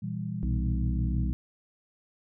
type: chord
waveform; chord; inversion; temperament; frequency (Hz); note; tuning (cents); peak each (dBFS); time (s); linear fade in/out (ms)
sine; E diminished; second; just; 118.67 / 164.81 / 197.78; Bb2 / E3 / G3; +31 / 0 / +16; -35 / -35 / -35; 0.02-1.31; 10
type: harmonic tone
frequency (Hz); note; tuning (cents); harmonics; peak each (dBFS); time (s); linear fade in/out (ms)
62.4; B1; +19; 1 / 2 / 4 / 5; -27 / -33 / -39 / -41; 0.43-1.33; 0
effects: none